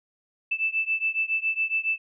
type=beating tone pair; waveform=sine; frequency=2637 / 2644.2 Hz; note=E7 / E7; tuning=0 / +5 cents; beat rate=7.2 Hz; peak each=-26 / -27 dBFS; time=0.51-1.98 s; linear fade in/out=10 ms; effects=none